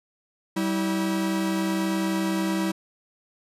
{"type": "tone pair together", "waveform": "45% pulse", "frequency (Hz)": [192.59, 323.9], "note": ["G3", "E4"], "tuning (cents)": [-30, -30], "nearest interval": "major sixth", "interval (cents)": 900, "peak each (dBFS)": [-26, -26], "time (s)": [0.56, 2.72], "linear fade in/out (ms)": 10, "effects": ["resampled to 32000 Hz"]}